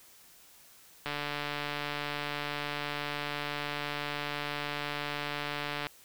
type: click train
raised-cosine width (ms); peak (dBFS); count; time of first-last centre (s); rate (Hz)
0.3; -18; 703; 1.06-5.868; 146
effects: white hiss -57 dBFS RMS until 6.04 s